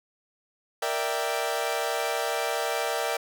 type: chord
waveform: sawtooth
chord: E half-diminished seventh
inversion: second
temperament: equal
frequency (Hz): 466.2 / 587.3 / 659.3 / 784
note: Bb4 / D5 / E5 / G5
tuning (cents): 0 / 0 / 0 / 0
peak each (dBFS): -28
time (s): 0.82-3.17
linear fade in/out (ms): 5
effects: none